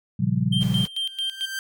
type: chord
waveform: sine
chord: G half-diminished seventh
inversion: first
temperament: equal with one note detuned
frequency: 116.54 / 137.48 / 174.61 / 196 Hz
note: Bb2 / Db3 / F3 / G3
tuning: 0 / -14 / 0 / 0 cents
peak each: -25 dBFS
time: 0.19-0.85 s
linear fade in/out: 10 ms
type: tone with tremolo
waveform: triangle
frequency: 3155 Hz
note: G7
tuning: 10 cents sharp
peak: -22 dBFS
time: 0.52-1.46 s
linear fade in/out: 10 ms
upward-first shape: square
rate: 4.5 Hz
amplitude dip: 80%
type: noise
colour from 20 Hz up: pink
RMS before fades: -39 dBFS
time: 0.6-0.88 s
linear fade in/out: 20 ms
type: tone with exponential growth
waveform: sawtooth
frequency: 1568 Hz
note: G6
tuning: in tune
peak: -22 dBFS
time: 0.99-1.59 s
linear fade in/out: 1 ms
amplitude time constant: 130 ms
effects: none